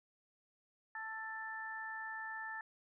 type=harmonic tone; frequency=441.6 Hz; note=A4; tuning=6 cents sharp; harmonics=2 / 3 / 4; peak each=-47 / -51 / -43 dBFS; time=0.95-2.61 s; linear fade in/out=2 ms; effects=none